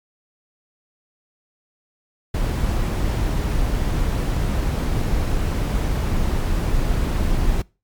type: noise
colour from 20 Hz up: brown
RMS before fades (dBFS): -20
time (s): 2.34-7.62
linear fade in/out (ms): 5
effects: noise-tail reverb RT60 0.3 s tail -24 dB re dry + MP3 96 kbps